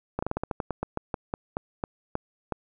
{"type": "slowing click train", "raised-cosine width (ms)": 1, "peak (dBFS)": -14, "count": 17, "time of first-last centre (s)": [0.19, 2.523], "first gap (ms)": 35, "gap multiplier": 1.17, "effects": []}